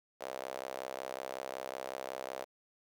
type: tone with high-pass filter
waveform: sawtooth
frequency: 65.41 Hz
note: C2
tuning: in tune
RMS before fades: -42 dBFS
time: 0.2-2.45 s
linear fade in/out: 20 ms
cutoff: 580 Hz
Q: 2.9
effects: 11-bit